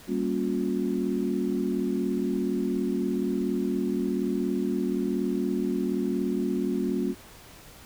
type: chord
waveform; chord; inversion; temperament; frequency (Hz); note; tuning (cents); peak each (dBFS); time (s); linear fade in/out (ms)
sine; G half-diminished seventh; none; equal with one note detuned; 196 / 233.1 / 277.2 / 358.2; G3 / Bb3 / Db4 / F4; 0 / 0 / 0 / +44; -30; 0.07-7.15; 50
effects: pink hiss -49 dBFS RMS until 7.85 s